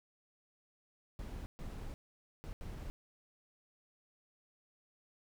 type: noise bursts at uneven times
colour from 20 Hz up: brown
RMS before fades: -44 dBFS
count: 4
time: 1.19-1.46 / 1.59-1.94 / 2.44-2.53 / 2.61-2.9 s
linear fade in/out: 0 ms
effects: none